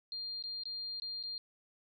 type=tone with dropouts; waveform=sine; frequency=4200 Hz; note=C8; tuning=6 cents sharp; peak=-38 dBFS; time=0.12-1.38 s; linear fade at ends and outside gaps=1 ms; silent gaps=0.425-0.438 / 0.635-0.655 / 0.999-1.02 / 1.228-1.236 s; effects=none